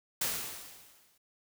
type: noise with exponential decay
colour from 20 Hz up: white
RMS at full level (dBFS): -30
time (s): 0.21-1.18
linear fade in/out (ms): 5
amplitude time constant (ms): 210
effects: none